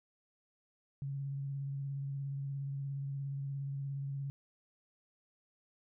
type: tone with vibrato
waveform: sine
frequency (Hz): 138.59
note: C#3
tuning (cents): 0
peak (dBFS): -36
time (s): 1.02-4.3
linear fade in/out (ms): 0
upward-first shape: sine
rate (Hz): 17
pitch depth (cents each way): 22
effects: none